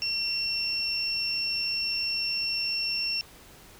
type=tone pair together; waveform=sine; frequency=2730 / 5433 Hz; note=F7 / F8; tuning=-40 / -49 cents; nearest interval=octave; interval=1191 cents; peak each=-31 / -27 dBFS; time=0.02-3.21 s; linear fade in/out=0 ms; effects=tanh soft clip ceiling -19 dBFS + pink hiss -51 dBFS RMS until 3.79 s